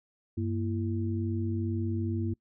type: tone cluster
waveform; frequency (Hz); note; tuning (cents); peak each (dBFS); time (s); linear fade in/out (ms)
sine; 97.8 / 232.5 / 334.8; G2 / A#3 / E4; -4 / -4 / +27; -30 / -34 / -35; 0.37-2.34; 10
effects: noise-tail reverb RT60 0.1 s tail -23 dB re dry